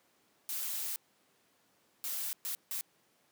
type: noise bursts at uneven times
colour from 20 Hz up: blue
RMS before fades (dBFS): -37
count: 4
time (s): 0.49-0.96 / 2.04-2.33 / 2.45-2.55 / 2.71-2.81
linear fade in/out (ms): 0
effects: pink hiss -70 dBFS RMS until 3.31 s + high-pass 200 Hz 12 dB/octave